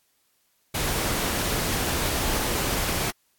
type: tone in noise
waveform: sine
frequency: 871 Hz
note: A5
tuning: 18 cents flat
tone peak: -36 dBFS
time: 2.22-2.48 s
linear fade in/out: 10 ms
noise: pink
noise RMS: -26 dBFS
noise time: 0.74-3.11 s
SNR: -13 dB
effects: white hiss -68 dBFS RMS until 3.38 s + AAC 64 kbps